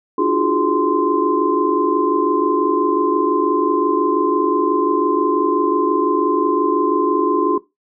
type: tone cluster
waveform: sine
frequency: 294.9 / 341.8 / 367.6 / 418.5 / 1040 Hz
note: D4 / F4 / F#4 / G#4 / C6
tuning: +7 / -37 / -11 / +13 / -11 cents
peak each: -20 dBFS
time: 0.18-7.58 s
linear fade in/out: 5 ms
effects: noise-tail reverb RT60 0.2 s tail -18 dB re dry